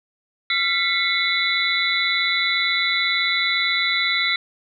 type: tone cluster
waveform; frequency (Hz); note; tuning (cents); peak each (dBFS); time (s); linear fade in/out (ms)
sine; 1372 / 1997 / 2175 / 3515 / 3947; F6 / B6 / C#7 / A7 / B7; -31 / +19 / -33 / -2 / -2; -28 / -24 / -23 / -27 / -23; 0.5-4.36; 2
effects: none